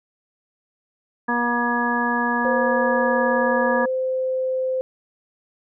harmonic tone, 239.6 Hz, A#3, 48 cents sharp, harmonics 1 / 2 / 3 / 4 / 5 / 7, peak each -24 / -30 / -30 / -24 / -29 / -24 dBFS, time 1.28-3.86 s, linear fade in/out 10 ms
sine tone, 518 Hz, C5, 17 cents flat, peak -20 dBFS, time 2.45-4.81 s, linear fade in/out 0 ms
effects none

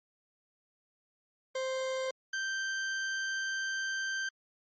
40% pulse tone pair in turn, 523.3 / 1565.1 Hz, C5 / G6, 0 / -3 cents, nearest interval octave + perfect fifth, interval 1897 cents, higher second, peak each -31 / -31 dBFS, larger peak neither, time 1.55-2.11 / 2.33-4.29 s, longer second, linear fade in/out 5 ms, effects MP3 32 kbps

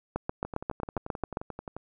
two click trains, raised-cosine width 1 ms, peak -23 / -15 dBFS, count 16 / 10, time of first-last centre 0.45-1.766 / 0.16-1.371 s, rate 11.4 / 7.43 Hz, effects none

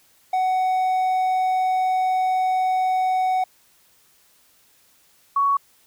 triangle / sine tone pair in turn, 746 / 1117.7 Hz, F#5 / C#6, +14 / +14 cents, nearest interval perfect fifth, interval 700 cents, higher second, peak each -16 dBFS, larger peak neither, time 0.33-3.44 / 5.36-5.57 s, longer first, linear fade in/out 5 ms, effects white hiss -58 dBFS RMS until 5.86 s

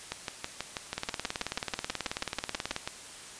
two click trains, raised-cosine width 0.2 ms, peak -15 / -14 dBFS, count 18 / 34, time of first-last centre 0.12-2.875 / 0.98-2.764 s, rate 6.17 / 18.5 Hz, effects white hiss -46 dBFS RMS until 3.39 s + resampled to 22050 Hz

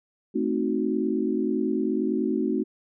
sine chord, A diminished seventh, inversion none, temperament equal, 220 / 261.6 / 311.1 / 370 Hz, A3 / C4 / Eb4 / Gb4, 0 / 0 / 0 / 0 cents, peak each -28 dBFS, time 0.34-2.64 s, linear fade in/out 20 ms, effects none

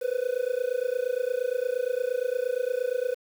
triangle tone with amplitude modulation, 499.2 Hz, B4, 19 cents sharp, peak -19 dBFS, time 0.01-3.15 s, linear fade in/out 20 ms, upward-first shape sine, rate 28.6 Hz, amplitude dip 95%, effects 8-bit

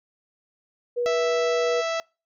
sine tone, 483.8 Hz, B4, 36 cents flat, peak -22 dBFS, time 0.96-1.82 s, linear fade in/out 20 ms
harmonic tone, 659.3 Hz, E5, in tune, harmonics 1 / 2 / 3 / 4 / 5 / 6 / 7 / 8 / 9 / 10, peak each -25 / -31 / -35 / -37 / -39 / -41 / -42 / -43 / -44 / -45 dBFS, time 1.06-2 s, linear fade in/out 0 ms
effects noise-tail reverb RT60 0.3 s tail -26 dB re dry

